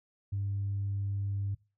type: tone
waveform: sine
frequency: 99.6 Hz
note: G2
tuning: 28 cents sharp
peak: -29 dBFS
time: 0.32-1.55 s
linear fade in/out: 10 ms
effects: noise-tail reverb RT60 0.3 s tail -22 dB re dry + tanh soft clip ceiling -26 dBFS